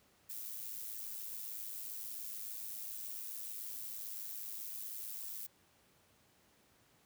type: noise with amplitude modulation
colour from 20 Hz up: violet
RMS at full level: -42 dBFS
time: 0.29-5.47 s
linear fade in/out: 10 ms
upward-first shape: sine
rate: 107 Hz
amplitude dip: 55%
effects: pink hiss -69 dBFS RMS until 7.05 s + high-pass 80 Hz 12 dB/octave